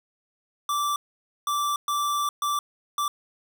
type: tone bursts at uneven times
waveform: square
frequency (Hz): 1168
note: D6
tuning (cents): -10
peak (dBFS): -24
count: 5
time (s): 0.69-0.96 / 1.47-1.76 / 1.88-2.29 / 2.42-2.59 / 2.98-3.08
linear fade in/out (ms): 2
effects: none